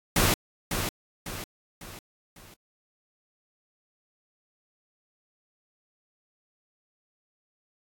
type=noise with echo; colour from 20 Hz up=pink; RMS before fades=-22 dBFS; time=0.16-0.34 s; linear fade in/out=2 ms; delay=550 ms; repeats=4; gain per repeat=-7 dB; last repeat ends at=2.54 s; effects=AAC 64 kbps